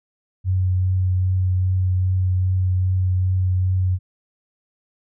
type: tone with vibrato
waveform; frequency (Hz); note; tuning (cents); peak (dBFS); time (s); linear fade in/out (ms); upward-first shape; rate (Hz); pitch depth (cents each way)
sine; 92.5; F#2; 0; -16; 0.44-3.99; 50; triangle; 2.5; 15
effects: none